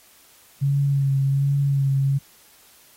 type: tone with vibrato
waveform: sine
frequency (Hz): 138.59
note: C#3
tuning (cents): 0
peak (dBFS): -17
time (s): 0.61-2.19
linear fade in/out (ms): 20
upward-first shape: sine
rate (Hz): 1.3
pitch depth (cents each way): 27
effects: white hiss -53 dBFS RMS until 2.96 s + AAC 48 kbps